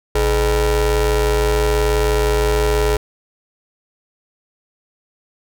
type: ring-modulated tone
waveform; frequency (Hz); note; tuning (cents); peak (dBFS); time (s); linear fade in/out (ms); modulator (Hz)
40% pulse; 185; F#3; 0; -10; 0.15-2.97; 5; 238
effects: none